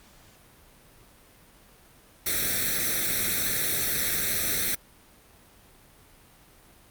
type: noise with comb filter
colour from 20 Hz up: white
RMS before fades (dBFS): -26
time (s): 2.26-4.75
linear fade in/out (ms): 5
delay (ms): 0.51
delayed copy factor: +1
effects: pink hiss -55 dBFS RMS until 6.9 s + Opus 48 kbps